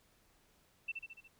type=tone with echo; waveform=sine; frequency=2678 Hz; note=E7; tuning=27 cents sharp; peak=-35 dBFS; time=0.88-0.92 s; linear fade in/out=10 ms; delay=72 ms; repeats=5; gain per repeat=-4 dB; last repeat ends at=1.28 s; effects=pink hiss -70 dBFS RMS until 1.39 s